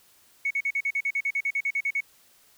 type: tone bursts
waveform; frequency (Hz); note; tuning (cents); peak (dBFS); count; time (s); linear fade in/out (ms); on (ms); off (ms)
sine; 2217; C#7; 0; -22; 16; 0.45-2.006; 5; 56; 44
effects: tanh soft clip ceiling -18 dBFS + white hiss -59 dBFS RMS until 2.57 s